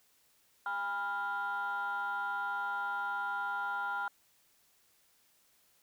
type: chord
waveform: sine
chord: F diminished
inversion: first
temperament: equal with one note detuned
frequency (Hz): 811.2 / 987.8 / 1396.9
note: Ab5 / Cb6 / F6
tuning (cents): -41 / 0 / 0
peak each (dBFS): -37 / -38 / -34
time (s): 0.66-4.08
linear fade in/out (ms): 2
effects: tanh soft clip ceiling -28 dBFS + white hiss -69 dBFS RMS until 5.82 s